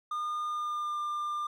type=tone with pitch glide; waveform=triangle; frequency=1215 to 1196.9 Hz; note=D#6 to D6; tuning=-42 to +32 cents; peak=-29 dBFS; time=0.11-1.47 s; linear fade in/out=5 ms; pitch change=-26 cents; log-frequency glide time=0.46-0.97 s; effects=none